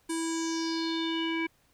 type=tone with low-pass filter sweep; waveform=square; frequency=327.7 Hz; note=E4; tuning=10 cents flat; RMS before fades=-31 dBFS; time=0.09-1.47 s; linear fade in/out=10 ms; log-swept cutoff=9300 to 2300 Hz; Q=5.4; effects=pink hiss -67 dBFS RMS until 1.73 s